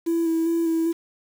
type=tone with vibrato; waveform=triangle; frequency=330.3 Hz; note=E4; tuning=4 cents sharp; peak=-16 dBFS; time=0.06-0.93 s; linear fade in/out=20 ms; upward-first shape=square; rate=2.5 Hz; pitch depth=18 cents each way; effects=tanh soft clip ceiling -16 dBFS + 7-bit

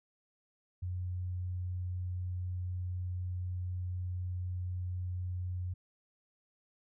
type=tone; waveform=sine; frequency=90.4 Hz; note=F#2; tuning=40 cents flat; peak=-34 dBFS; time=0.82-5.74 s; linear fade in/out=10 ms; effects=none

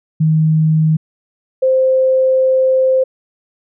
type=tone pair in turn; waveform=sine; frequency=157.3 / 522 Hz; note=D#3 / C5; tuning=+19 / -4 cents; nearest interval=octave + major sixth; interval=2077 cents; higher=second; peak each=-9 dBFS; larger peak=neither; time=0.2-0.97 / 1.62-3.04 s; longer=second; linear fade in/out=10 ms; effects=none

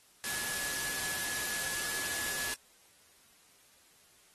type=tone in noise; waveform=sine; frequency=1700 Hz; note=G#6; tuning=40 cents sharp; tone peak=-41 dBFS; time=0.24-2.54 s; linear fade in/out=0 ms; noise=white; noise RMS=-36 dBFS; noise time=0.24-2.54 s; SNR=-8 dB; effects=white hiss -63 dBFS RMS until 4.34 s + AAC 32 kbps

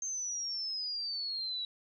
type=exponential sweep; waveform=sine; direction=down; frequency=6370 to 3885 Hz; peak=-34 dBFS; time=0.02-1.65 s; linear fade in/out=2 ms; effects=none

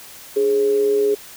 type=tone with amplitude modulation; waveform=sine; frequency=415.3 Hz; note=G#4; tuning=in tune; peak=-12 dBFS; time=0.36-1.15 s; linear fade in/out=10 ms; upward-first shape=sine; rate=121 Hz; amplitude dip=45%; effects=white hiss -40 dBFS RMS until 1.36 s

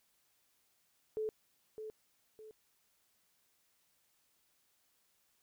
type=tone with echo; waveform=sine; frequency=433.8 Hz; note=A4; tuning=25 cents flat; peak=-34 dBFS; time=1.17-1.29 s; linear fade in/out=0 ms; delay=610 ms; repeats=2; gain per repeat=-8 dB; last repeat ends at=2.51 s; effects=white hiss -75 dBFS RMS until 5.42 s

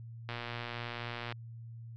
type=click train; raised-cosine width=0.3 ms; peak=-23 dBFS; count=124; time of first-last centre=0.29-1.324 s; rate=119 Hz; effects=added 115 Hz sine -44 dBFS peak until 1.96 s + low-pass 5000 Hz 12 dB/octave

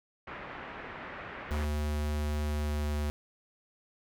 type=low-pass noise; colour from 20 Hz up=white; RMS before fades=-43 dBFS; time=0.27-1.65 s; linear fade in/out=5 ms; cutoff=2100 Hz; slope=24 dB/octave
type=tone with pitch glide; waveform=square; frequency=74.7 to 74.18 Hz; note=D2 to D2; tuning=+30 to +18 cents; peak=-30 dBFS; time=1.51-3.1 s; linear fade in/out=0 ms; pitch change=-12 cents; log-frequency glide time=2.48-2.96 s
effects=none

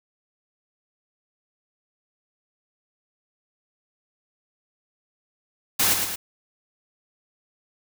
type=noise with echo; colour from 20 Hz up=white; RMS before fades=-20 dBFS; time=5.79-5.94 s; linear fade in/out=10 ms; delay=110 ms; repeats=2; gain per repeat=-5 dB; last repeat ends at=6.16 s; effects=none

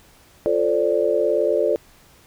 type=chord; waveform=sine; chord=D minor seventh; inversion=first; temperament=equal with one note detuned; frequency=349.2 / 440 / 529 / 587.3 Hz; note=F4 / A4 / C5 / D5; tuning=0 / 0 / +19 / 0 cents; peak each=-24 / -21 / -23 / -21 dBFS; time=0.46-1.76 s; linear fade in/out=0 ms; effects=pink hiss -52 dBFS RMS until 2.26 s

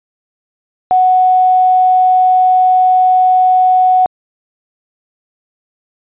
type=tone with quantisation; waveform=sine; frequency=740 Hz; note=F#5; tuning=in tune; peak=-6 dBFS; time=0.91-4.06 s; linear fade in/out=0 ms; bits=5; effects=resampled to 8000 Hz

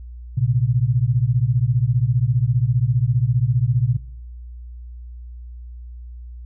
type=beating tone pair; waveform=sine; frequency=116.54 / 131.54 Hz; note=A#2 / C3; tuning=0 / +10 cents; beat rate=15 Hz; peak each=-18 dBFS; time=0.37-3.97 s; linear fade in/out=10 ms; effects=noise-tail reverb RT60 0.8 s tail -23 dB re dry + added 60 Hz sine -33 dBFS peak until 6.45 s

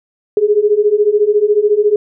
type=beating tone pair; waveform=sine; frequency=408.8 / 422.8 Hz; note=G#4 / G#4; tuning=-27 / +31 cents; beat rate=14 Hz; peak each=-13 / -11 dBFS; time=0.37-1.96 s; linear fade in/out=2 ms; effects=none

